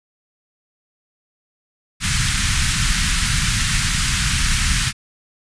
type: band-stop noise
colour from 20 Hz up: pink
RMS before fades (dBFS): -18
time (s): 2-4.93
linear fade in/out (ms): 50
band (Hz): 180 to 1400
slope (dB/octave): 24
effects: resampled to 22050 Hz